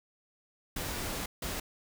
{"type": "noise bursts at uneven times", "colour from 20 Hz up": "pink", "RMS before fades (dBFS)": -36, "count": 2, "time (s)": [[0.76, 1.26], [1.42, 1.6]], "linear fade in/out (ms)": 5, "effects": []}